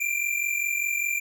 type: tone pair together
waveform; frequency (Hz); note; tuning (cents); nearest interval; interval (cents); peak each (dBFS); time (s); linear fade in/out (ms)
square; 2352 / 2397; D7 / D7; +2 / +35; unison; 33; -28; 0-1.2; 10
effects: none